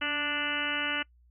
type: harmonic tone with a mistuned harmonic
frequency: 293.7 Hz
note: D4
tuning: in tune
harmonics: 1 / 2 / 3 / 4 / 5 / 6 / 7 / 8 / 9 / 10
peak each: -39 / -42 / -43 / -40 / -34 / -38 / -36 / -42 / -36 / -35 dBFS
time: 0.01-1.03 s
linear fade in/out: 10 ms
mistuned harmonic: 1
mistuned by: -31 cents
effects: noise-tail reverb RT60 0.1 s tail -24 dB re dry + added 60 Hz sine -58 dBFS peak until 1.3 s